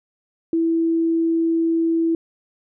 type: tone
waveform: sine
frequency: 329.6 Hz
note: E4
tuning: in tune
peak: -16 dBFS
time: 0.53-2.15 s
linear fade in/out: 2 ms
effects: none